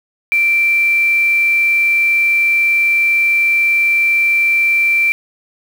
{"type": "tone with quantisation", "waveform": "sine", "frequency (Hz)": 2349, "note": "D7", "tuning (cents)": 0, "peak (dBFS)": -10, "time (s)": [0.32, 5.12], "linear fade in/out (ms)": 0, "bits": 5, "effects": []}